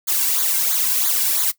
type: noise with flanger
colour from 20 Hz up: blue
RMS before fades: -19 dBFS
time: 0.07-1.52 s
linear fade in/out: 20 ms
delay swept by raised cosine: 0.36 to 1.66 ms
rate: 3 Hz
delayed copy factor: -0.9
effects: noise-tail reverb RT60 0.1 s tail -18 dB re dry